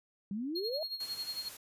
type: exponential sweep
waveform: sine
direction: up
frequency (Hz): 190 to 659.3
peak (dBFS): -34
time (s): 0.31-0.83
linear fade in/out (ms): 2
type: tone with tremolo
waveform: triangle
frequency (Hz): 4272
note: C8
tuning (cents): +35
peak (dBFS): -33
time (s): 0.55-1.49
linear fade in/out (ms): 10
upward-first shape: sine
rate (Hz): 11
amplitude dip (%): 75
type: noise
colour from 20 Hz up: white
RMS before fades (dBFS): -48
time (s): 1-1.57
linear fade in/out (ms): 5
effects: resampled to 32000 Hz